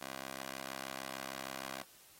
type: tone with high-pass filter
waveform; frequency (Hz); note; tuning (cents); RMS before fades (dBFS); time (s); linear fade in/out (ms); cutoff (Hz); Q
15% pulse; 66.5; C2; +29; -45; 0.01-1.82; 5; 490; 0.58
effects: white hiss -61 dBFS RMS until 2.19 s + AAC 48 kbps